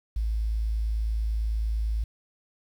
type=tone with quantisation; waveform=sine; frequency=54.5 Hz; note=A1; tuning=16 cents flat; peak=-24 dBFS; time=0.16-2.04 s; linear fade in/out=5 ms; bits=9; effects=none